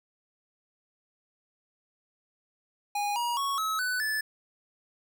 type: tone with pitch steps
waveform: square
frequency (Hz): 821 / 954 / 1108.6 / 1288.3 / 1497 / 1739.6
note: G#5 / A#5 / C#6 / E6 / F#6 / A6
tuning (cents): -20 / +40 / 0 / -40 / +20 / -20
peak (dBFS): -28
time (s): 2.95-4.21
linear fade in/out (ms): 5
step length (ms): 210
effects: none